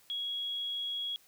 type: tone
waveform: sine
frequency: 3322 Hz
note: G#7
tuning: in tune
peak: -33 dBFS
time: 0.1-1.16 s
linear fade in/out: 0 ms
effects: white hiss -63 dBFS RMS until 1.27 s